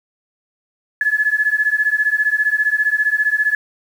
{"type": "beating tone pair", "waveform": "sine", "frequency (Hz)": [1704, 1719], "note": ["G#6", "A6"], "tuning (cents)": [44, -41], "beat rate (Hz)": 15, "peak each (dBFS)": -17, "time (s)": [1.01, 3.55], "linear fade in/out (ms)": 2, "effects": ["7-bit"]}